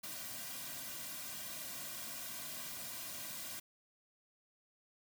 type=noise with comb filter; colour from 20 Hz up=white; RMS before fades=-45 dBFS; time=0.03-3.6 s; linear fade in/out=10 ms; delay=2.3 ms; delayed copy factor=-0.9; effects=none